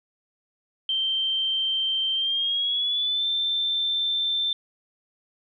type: tone with pitch glide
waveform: sine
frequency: 3133 to 3558 Hz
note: G7 to A7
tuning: -2 to +19 cents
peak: -22 dBFS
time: 0.89-4.53 s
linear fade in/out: 2 ms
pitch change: +221 cents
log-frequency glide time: 2.14-3.26 s
effects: none